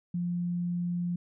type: tone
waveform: sine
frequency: 175 Hz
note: F3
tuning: 4 cents sharp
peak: -28 dBFS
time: 0.14-1.16 s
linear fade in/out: 5 ms
effects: none